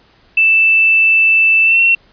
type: tone with pitch glide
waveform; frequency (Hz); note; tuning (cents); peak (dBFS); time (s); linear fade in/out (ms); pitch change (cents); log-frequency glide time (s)
sine; 2648 to 2716; E7 to F7; +7 to -49; -7; 0.37-1.95; 5; +44; 1.64-1.8
effects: pink hiss -50 dBFS RMS until 2.12 s + resampled to 11025 Hz